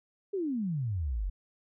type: exponential sweep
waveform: sine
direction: down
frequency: 415.3 to 42 Hz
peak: -29 dBFS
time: 0.33-1.3 s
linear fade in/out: 10 ms
effects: none